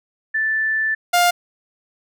sine / sawtooth tone pair in turn, 1760 / 704.1 Hz, A6 / F5, 0 / +14 cents, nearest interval octave + major third, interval 1586 cents, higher first, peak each -17 / -9 dBFS, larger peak second, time 0.34-0.95 / 1.13-1.31 s, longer first, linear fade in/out 10 ms, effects none

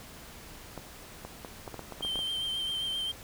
clicks, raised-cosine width 1 ms, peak -25 dBFS, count 11, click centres 0.777 / 1.25 / 1.448 / 1.678 / 1.743 / 1.793 / 1.923 / 2.008 / 2.049 / 2.157 / 2.191 s
triangle tone with vibrato, 3136 Hz, G7, in tune, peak -29 dBFS, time 2.02-3.12 s, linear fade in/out 10 ms, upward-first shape triangle, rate 7.6 Hz, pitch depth 29 cents each way
effects pink hiss -48 dBFS RMS until 3.23 s

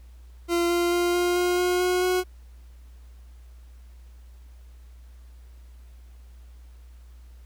40% pulse tone with pitch steps, 343.9 / 346.9 / 349.9 / 353 / 356 / 359.1 / 362.3 / 365.4 Hz, F4 / F4 / F4 / F4 / F4 / F4 / F#4 / F#4, -27 / -12 / +3 / +19 / +33 / +48 / -36 / -22 cents, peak -20 dBFS, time 0.48-2.24 s, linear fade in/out 50 ms, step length 220 ms, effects added 60 Hz sine -44 dBFS peak until 7.45 s + pink hiss -63 dBFS RMS until 7.45 s

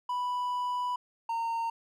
triangle tone pair in turn, 987.8 / 918.2 Hz, B5 / A#5, 0 / -26 cents, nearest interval minor second, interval 126 cents, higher first, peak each -27 dBFS, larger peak neither, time 0.09-0.96 / 1.29-1.7 s, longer first, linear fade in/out 5 ms, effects none

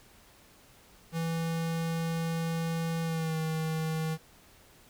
square tone with pitch glide, 164.9 to 159.28 Hz, E3 to D#3, +1 to +41 cents, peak -30 dBFS, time 1.12-4.18 s, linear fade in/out 50 ms, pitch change -60 cents, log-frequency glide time 3.03-3.37 s, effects pink hiss -58 dBFS RMS until 4.89 s

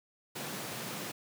pink high-pass noise, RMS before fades -40 dBFS, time 0.35-1.12 s, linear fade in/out 10 ms, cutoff 120 Hz, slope 48 dB/octave, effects none

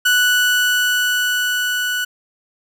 30% pulse tone with level ramp, 1480 Hz, F#6, in tune, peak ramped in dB -9 to -16 dBFS, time 0.05-2.05 s, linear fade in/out 10 ms, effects none

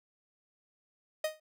45% pulse tone with exponential decay, 622.3 Hz, D#5, in tune, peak -27 dBFS, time 1.24-1.4 s, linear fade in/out 5 ms, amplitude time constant 34 ms, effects none

